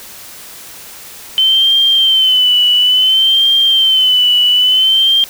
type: tone with vibrato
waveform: sine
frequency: 3068 Hz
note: G7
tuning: 38 cents flat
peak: -7 dBFS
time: 1.38-5.24 s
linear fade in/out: 0 ms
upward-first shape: sine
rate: 0.58 Hz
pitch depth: 65 cents each way
effects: white hiss -33 dBFS RMS until 5.29 s